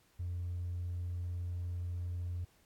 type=tone with hard clipping; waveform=sine; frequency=88 Hz; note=F2; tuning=14 cents sharp; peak=-36 dBFS; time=0.19-2.45 s; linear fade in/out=10 ms; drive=1 dB; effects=pink hiss -69 dBFS RMS until 2.65 s + AAC 64 kbps